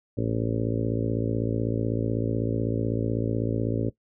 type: harmonic tone with a mistuned harmonic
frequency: 56 Hz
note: A1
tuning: 31 cents sharp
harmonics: 1 / 2 / 3 / 4 / 5 / 6 / 7 / 8 / 9 / 10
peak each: -39 / -28 / -37 / -32 / -30 / -37 / -34 / -34 / -37 / -38 dBFS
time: 0.17-3.9 s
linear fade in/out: 10 ms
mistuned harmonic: 1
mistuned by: -20 cents
effects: noise-tail reverb RT60 0.1 s tail -18 dB re dry